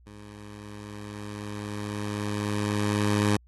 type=tone with level ramp; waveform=15% pulse; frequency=103.83 Hz; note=G#2; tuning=in tune; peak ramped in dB=-38 to -14 dBFS; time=0.06-3.37 s; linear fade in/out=10 ms; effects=added 60 Hz sine -53 dBFS peak until 3.47 s + AAC 32 kbps